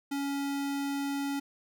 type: tone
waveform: square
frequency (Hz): 280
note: C#4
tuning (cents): +18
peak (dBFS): -31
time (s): 0.11-1.4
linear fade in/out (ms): 10
effects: none